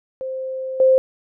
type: tone with level steps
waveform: sine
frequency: 523.3 Hz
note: C5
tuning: in tune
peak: -24 / -10 dBFS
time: 0.21-0.98 s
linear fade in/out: 0 ms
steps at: 0.8 s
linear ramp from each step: 2 ms
effects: none